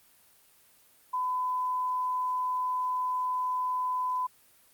sine tone, 1007 Hz, B5, 33 cents sharp, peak -27 dBFS, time 1.13-4.27 s, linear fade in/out 10 ms, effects white hiss -61 dBFS RMS until 4.73 s + Opus 32 kbps

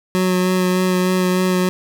25% pulse tone with vibrato, 183.6 Hz, F#3, 13 cents flat, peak -11 dBFS, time 0.15-1.69 s, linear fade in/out 0 ms, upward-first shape sine, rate 3.3 Hz, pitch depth 14 cents each way, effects none

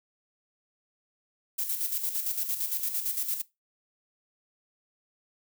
violet noise with tremolo, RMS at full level -29 dBFS, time 1.58-3.42 s, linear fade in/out 10 ms, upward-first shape square, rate 8.8 Hz, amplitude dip 55%, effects noise-tail reverb RT60 0.2 s tail -19 dB re dry

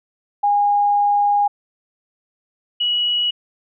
sine tone pair in turn, 818 / 2923 Hz, G#5 / F#7, -26 / -22 cents, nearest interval octave + minor seventh, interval 2204 cents, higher second, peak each -13 / -16 dBFS, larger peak first, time 0.43-1.48 / 2.8-3.31 s, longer first, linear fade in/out 10 ms, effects none

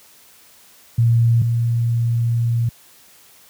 sine tone pair in turn, 116.54 / 117.19 Hz, A#2 / A#2, 0 / +10 cents, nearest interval unison, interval 10 cents, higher second, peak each -11 / -15 dBFS, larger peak first, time 0.98-1.42 / 1.42-2.69 s, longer second, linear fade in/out 5 ms, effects white hiss -49 dBFS RMS until 3.49 s + high-pass 60 Hz 12 dB/octave

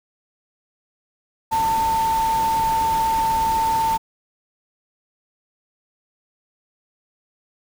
sine tone in noise, 896 Hz, A5, 31 cents sharp, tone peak -17 dBFS, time 1.51-3.98 s, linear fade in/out 20 ms, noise pink, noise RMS -31 dBFS, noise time 1.51-3.98 s, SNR +11 dB, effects none

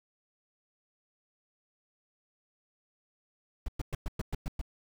brown noise bursts, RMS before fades -32 dBFS, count 8, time 3.66-4.614 s, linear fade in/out 2 ms, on 23 ms, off 110 ms, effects none

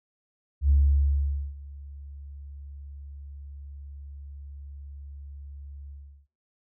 sine tone with ADSR envelope, 70.5 Hz, C#2, 30 cents sharp, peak -15 dBFS, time 0.61-6.27 s, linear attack 88 ms, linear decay 840 ms, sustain -24 dB, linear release 370 ms, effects noise-tail reverb RT60 0.5 s tail -24 dB re dry + tanh soft clip ceiling -12 dBFS

